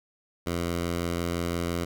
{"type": "tone", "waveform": "10% pulse", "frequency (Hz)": 85.9, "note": "F2", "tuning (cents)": -28, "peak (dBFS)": -19, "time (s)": [0.46, 1.85], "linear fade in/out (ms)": 10, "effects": []}